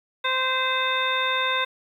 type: harmonic tone with a mistuned harmonic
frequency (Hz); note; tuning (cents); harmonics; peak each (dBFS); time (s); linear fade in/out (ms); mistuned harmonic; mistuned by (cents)
519; C5; -14; 1 / 2 / 3 / 4 / 5 / 7; -31 / -26 / -28 / -30 / -31 / -27; 0.24-1.65; 10; 4; -16
effects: 9-bit